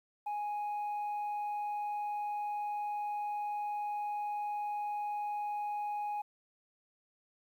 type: tone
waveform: sine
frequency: 830.6 Hz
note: G#5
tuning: in tune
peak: -31 dBFS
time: 0.26-6.22 s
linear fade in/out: 10 ms
effects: tanh soft clip ceiling -33 dBFS + 11-bit